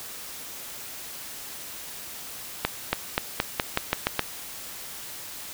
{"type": "accelerating click train", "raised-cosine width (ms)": 0.3, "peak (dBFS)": -5, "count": 9, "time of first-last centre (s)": [2.65, 4.193], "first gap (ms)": 280, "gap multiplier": 0.89, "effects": ["white hiss -39 dBFS RMS until 5.53 s"]}